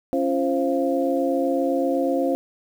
sine tone cluster, 275.6 / 343.6 / 527 / 690 Hz, C#4 / F4 / C5 / F5, -10 / -28 / +12 / -21 cents, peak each -23 / -27 / -23 / -28 dBFS, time 0.13-2.35 s, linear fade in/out 0 ms, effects 8-bit

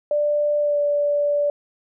sine tone with pitch glide, 590 to 581.5 Hz, D5 to D5, +8 to -17 cents, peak -17 dBFS, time 0.11-1.5 s, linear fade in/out 2 ms, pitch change -25 cents, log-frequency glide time 0.59-0.79 s, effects none

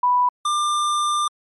sine / square tone pair in turn, 987.8 / 1193.7 Hz, B5 / D6, 0 / +28 cents, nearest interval minor third, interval 328 cents, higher second, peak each -14 / -19 dBFS, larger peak first, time 0.03-0.29 / 0.45-1.28 s, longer second, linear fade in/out 5 ms, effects MP3 48 kbps

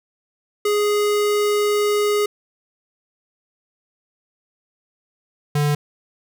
square tone pair in turn, 415.3 / 146.83 Hz, G#4 / D3, 0 / 0 cents, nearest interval octave + tritone, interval 1800 cents, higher first, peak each -17 dBFS, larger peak neither, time 0.65-2.26 / 5.55-5.75 s, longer first, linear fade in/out 5 ms, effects none

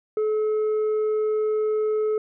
triangle tone with tanh clipping, 429.9 Hz, A4, 40 cents flat, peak -21 dBFS, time 0.17-2.18 s, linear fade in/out 2 ms, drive 8 dB, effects none

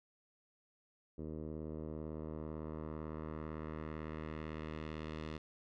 10% pulse tone with low-pass filter sweep, 77.9 Hz, D#2, 3 cents sharp, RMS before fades -44 dBFS, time 1.18-5.38 s, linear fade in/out 5 ms, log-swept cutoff 430 to 3800 Hz, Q 1.1, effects none

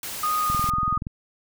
white noise, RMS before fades -33 dBFS, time 0.03-0.7 s, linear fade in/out 2 ms
sine tone with vibrato, 1232 Hz, D#6, 17 cents flat, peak -21 dBFS, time 0.23-0.98 s, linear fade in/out 5 ms, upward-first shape sine, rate 2 Hz, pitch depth 13 cents each way
click train, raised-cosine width 5 ms, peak -18 dBFS, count 13, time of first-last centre 0.5-1.069 s, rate 21.1 Hz
effects none

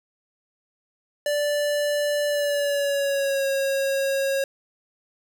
square tone with pitch glide, 585 to 545.8 Hz, D5 to C#5, -7 to -27 cents, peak -22 dBFS, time 1.26-4.44 s, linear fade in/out 2 ms, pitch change -120 cents, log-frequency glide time 2.28-3.47 s, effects none

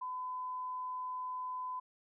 sine tone, 1010 Hz, B5, 39 cents sharp, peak -37 dBFS, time 0.01-1.8 s, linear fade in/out 10 ms, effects none

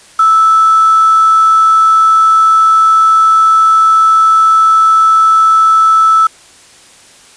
sine tone with quantisation, 1313 Hz, E6, 7 cents flat, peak -4 dBFS, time 0.19-6.27 s, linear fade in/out 5 ms, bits 4, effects white hiss -40 dBFS RMS until 7.36 s + resampled to 22050 Hz

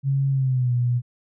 sine tone with pitch glide, 137.1 to 122.14 Hz, C#3 to B2, -19 to -19 cents, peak -18 dBFS, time 0.03-1.02 s, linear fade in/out 50 ms, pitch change -200 cents, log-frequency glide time 0.3-0.73 s, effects none

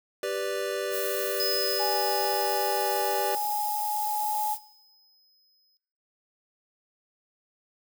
square chord, G major, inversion none, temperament equal, 392 / 493.9 / 587.3 Hz, G4 / B4 / D5, 0 / 0 / 0 cents, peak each -33 dBFS, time 0.23-3.35 s, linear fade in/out 2 ms
violet noise, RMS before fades -34 dBFS, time 0.9-4.59 s, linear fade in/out 50 ms
square tone with exponential decay, 5070 Hz, D#8, 32 cents sharp, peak -26 dBFS, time 1.4-5.77 s, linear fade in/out 0 ms, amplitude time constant 950 ms
sine tone with pitch glide, 831 to 845.5 Hz, G#5 to G#5, +1 to +31 cents, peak -27 dBFS, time 1.79-4.55 s, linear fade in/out 20 ms, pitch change +30 cents, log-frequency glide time 3.25-4.37 s
effects noise-tail reverb RT60 0.8 s tail -18 dB re dry

